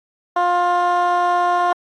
15% pulse tone with band-pass filter, 353.2 Hz, F4, 20 cents sharp, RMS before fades -17 dBFS, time 0.36-1.73 s, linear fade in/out 5 ms, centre 850 Hz, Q 2.2, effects AAC 32 kbps

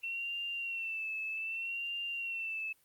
sine tone with vibrato, 2699 Hz, E7, 40 cents sharp, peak -35 dBFS, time 0.03-2.73 s, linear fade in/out 10 ms, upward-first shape sine, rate 0.64 Hz, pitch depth 59 cents each way, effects white hiss -69 dBFS RMS until 2.84 s + Opus 48 kbps

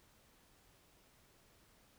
silence, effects pink hiss -68 dBFS RMS until 1.98 s

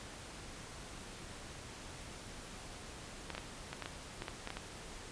clicks, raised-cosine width 0.3 ms, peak -24 dBFS, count 11, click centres 3.303 / 3.35 / 3.38 / 3.73 / 3.823 / 3.859 / 4.221 / 4.282 / 4.474 / 4.504 / 4.57 s, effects pink hiss -49 dBFS RMS until 5.11 s + resampled to 22050 Hz

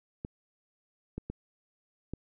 clicks, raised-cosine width 3 ms, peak -23 dBFS, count 4, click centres 0.249 / 1.18 / 1.3 / 2.136 s, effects none

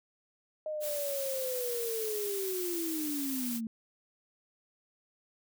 sine linear sweep, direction down, 622.3 to 220 Hz, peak -33 dBFS, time 0.66-3.67 s, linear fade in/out 2 ms
blue noise, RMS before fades -38 dBFS, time 0.8-3.61 s, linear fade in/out 50 ms
effects none

